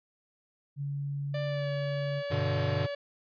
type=tone; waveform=sine; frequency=141.6 Hz; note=C#3; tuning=37 cents sharp; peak=-31 dBFS; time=0.76-2.23 s; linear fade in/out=50 ms
type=tone with pitch glide; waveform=45% pulse; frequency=590 to 570.6 Hz; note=D5 to C#5; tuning=+8 to +50 cents; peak=-33 dBFS; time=1.34-2.95 s; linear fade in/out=5 ms; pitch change=-58 cents; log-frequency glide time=1.44-1.7 s
type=chord; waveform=square; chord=G major; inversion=none; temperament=equal; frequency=98 / 123.47 / 146.83 Hz; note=G2 / B2 / D3; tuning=0 / 0 / 0 cents; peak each=-33 dBFS; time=2.3-2.87 s; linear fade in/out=20 ms
effects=resampled to 11025 Hz